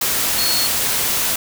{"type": "tone in noise", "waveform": "sine", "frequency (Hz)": 4341, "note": "C#8", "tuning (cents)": -37, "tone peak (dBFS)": -19, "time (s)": [0.38, 0.67], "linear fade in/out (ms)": 5, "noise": "white", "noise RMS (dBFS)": -19, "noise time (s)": [0.01, 1.36], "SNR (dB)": -3, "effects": []}